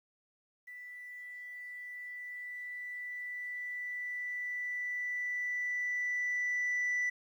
sine tone with level ramp, 1975.5 Hz, B6, in tune, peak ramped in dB -45 to -27 dBFS, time 0.67-7.1 s, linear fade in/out 10 ms, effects tanh soft clip ceiling -28 dBFS + 11-bit

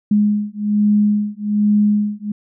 sine beating tone pair, 207.7 / 208.9 Hz, G#3 / G#3, 0 / +10 cents, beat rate 1.2 Hz, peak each -16 dBFS, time 0.11-2.32 s, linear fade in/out 5 ms, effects none

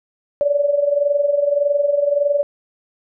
sine tone with amplitude modulation, 575 Hz, D5, 37 cents flat, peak -11 dBFS, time 0.41-2.43 s, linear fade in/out 0 ms, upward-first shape sine, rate 21.7 Hz, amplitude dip 70%, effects none

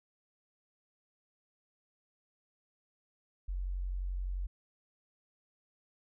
sine tone, 45.78 Hz, F#1, 18 cents flat, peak -33 dBFS, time 3.48-4.47 s, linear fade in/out 10 ms, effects none

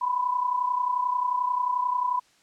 sine tone pair together, 987.8 / 1019.1 Hz, B5 / C6, 0 / -46 cents, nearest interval minor second, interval 54 cents, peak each -24 / -29 dBFS, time 0.01-2.2 s, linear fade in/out 10 ms, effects white hiss -61 dBFS RMS until 2.42 s + low-pass 7000 Hz 12 dB/octave

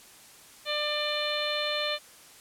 harmonic tone, 596 Hz, D5, 25 cents sharp, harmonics 1 / 2 / 3 / 4 / 5 / 6 / 7, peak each -32 / -37 / -37 / -36 / -36 / -34 / -35 dBFS, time 0.65-1.99 s, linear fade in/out 50 ms, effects white hiss -52 dBFS RMS until 2.4 s + low-pass 12000 Hz 12 dB/octave

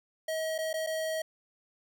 square tone with dropouts, 637 Hz, D#5, 41 cents sharp, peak -31 dBFS, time 0.28-1.22 s, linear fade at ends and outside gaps 5 ms, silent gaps 0.581-0.586 / 0.731-0.739 / 0.865-0.87 s, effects none

